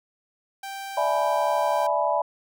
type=tone; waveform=sawtooth; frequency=784 Hz; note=G5; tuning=in tune; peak=-29 dBFS; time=0.63-1.87 s; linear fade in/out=5 ms
type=chord; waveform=sine; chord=E dominant seventh; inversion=third; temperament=equal with one note detuned; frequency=587.3 / 659.3 / 847.1 / 987.8 Hz; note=D5 / E5 / G#5 / B5; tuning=0 / 0 / +34 / 0 cents; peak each=-26 dBFS; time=0.97-2.22 s; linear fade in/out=5 ms
effects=none